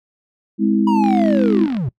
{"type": "chord", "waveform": "sine", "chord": "Ab augmented", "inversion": "none", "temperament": "just", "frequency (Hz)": [207.7, 259.6, 324.5], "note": ["Ab3", "C4", "E4"], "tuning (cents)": [0, -13, -27], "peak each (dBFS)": [-15, -20, -18], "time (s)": [0.58, 1.68], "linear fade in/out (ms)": 50}
{"type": "linear sweep", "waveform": "triangle", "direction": "down", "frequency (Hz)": [975, 109], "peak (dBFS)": -16, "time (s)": [0.87, 1.89], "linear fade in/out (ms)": 5}
{"type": "click train", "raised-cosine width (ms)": 0.3, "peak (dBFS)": -16, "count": 34, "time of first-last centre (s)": [1.04, 1.768], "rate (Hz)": 45.3}
{"effects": ["noise-tail reverb RT60 0.1 s tail -23 dB re dry"]}